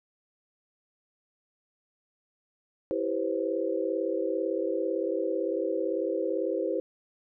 sine chord, C major seventh, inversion first, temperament equal with one note detuned, 329.6 / 392 / 493.9 / 531.8 Hz, E4 / G4 / B4 / C5, 0 / 0 / 0 / +28 cents, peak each -32 dBFS, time 2.91-6.8 s, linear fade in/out 0 ms, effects none

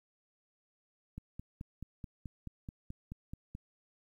click train, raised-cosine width 5 ms, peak -30 dBFS, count 12, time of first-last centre 1.18-3.551 s, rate 4.64 Hz, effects 11-bit

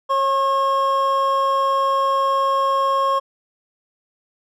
triangle tone pair together, 545.1 / 1083 Hz, C#5 / C#6, -29 / -41 cents, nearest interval octave, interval 1188 cents, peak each -20 / -15 dBFS, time 0.09-3.2 s, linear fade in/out 20 ms, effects none

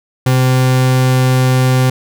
40% pulse tone, 128.6 Hz, C3, 30 cents flat, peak -8 dBFS, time 0.26-1.9 s, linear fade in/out 5 ms, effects none

